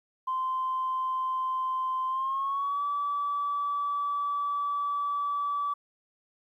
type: tone with pitch glide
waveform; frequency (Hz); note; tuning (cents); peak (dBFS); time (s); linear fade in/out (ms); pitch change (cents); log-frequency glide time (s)
sine; 1038 to 1151.7; C6 to D6; -14 to -34; -26; 0.27-5.74; 10; +180; 2.07-2.83
effects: tanh soft clip ceiling -22 dBFS + 11-bit